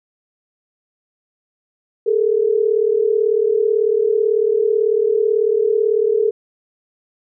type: tone pair together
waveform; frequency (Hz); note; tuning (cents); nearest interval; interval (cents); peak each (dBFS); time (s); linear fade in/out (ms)
sine; 416.3 / 454.4; G#4 / A#4; +4 / -44; major second; 152; -16; 2.06-6.31; 10
effects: none